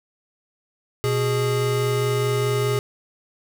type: tone pair together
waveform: square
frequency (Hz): 123.1 / 414.1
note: B2 / G#4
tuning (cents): -5 / -5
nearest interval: octave + major sixth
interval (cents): 2100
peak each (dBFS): -23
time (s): 1.04-2.79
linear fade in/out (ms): 0
effects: 9-bit